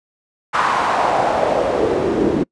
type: noise with band-pass filter sweep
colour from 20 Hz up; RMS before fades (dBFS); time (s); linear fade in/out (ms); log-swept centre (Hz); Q
pink; -17; 0.53-2.44; 20; 1200 to 300; 2.9
effects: noise-tail reverb RT60 0.1 s tail -26 dB re dry + resampled to 22050 Hz